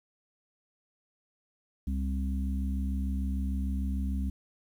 harmonic tone, 66.7 Hz, C2, 34 cents sharp, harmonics 1 / 3 / 4, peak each -29 / -35 / -40 dBFS, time 1.87-4.3 s, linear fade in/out 5 ms, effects 10-bit

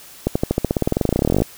accelerating click train, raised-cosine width 2 ms, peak -3 dBFS, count 28, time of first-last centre 0.27-1.42 s, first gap 85 ms, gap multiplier 0.94, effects white hiss -42 dBFS RMS until 1.57 s

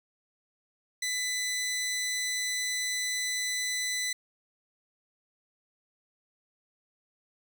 15% pulse tone, 1999 Hz, B6, 20 cents sharp, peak -23 dBFS, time 1.02-4.13 s, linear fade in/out 5 ms, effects none

